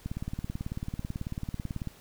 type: click train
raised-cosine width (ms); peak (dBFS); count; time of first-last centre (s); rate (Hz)
5; -21; 34; 0.06-1.873; 18.2
effects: pink hiss -55 dBFS RMS until 2 s